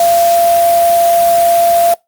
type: tone in noise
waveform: sine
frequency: 685 Hz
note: F5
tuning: 34 cents flat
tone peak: -7 dBFS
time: 0-1.94 s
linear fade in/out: 2 ms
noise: white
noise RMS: -21 dBFS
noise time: 0-1.94 s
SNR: +11 dB
effects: noise-tail reverb RT60 0.2 s tail -24 dB re dry + Opus 48 kbps